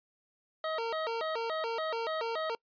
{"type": "tone with vibrato", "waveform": "25% pulse", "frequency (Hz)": 539, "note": "C#5", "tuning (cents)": -49, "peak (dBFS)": -28, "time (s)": [0.64, 2.55], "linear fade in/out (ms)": 2, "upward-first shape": "square", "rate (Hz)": 3.5, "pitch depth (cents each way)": 280, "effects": ["noise-tail reverb RT60 0.1 s tail -25 dB re dry", "resampled to 11025 Hz"]}